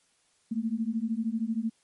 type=beating tone pair; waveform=sine; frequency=218.6 / 231.6 Hz; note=A3 / A#3; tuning=-11 / -11 cents; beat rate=13 Hz; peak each=-30 dBFS; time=0.51-1.7 s; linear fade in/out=10 ms; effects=white hiss -68 dBFS RMS until 1.83 s + MP3 48 kbps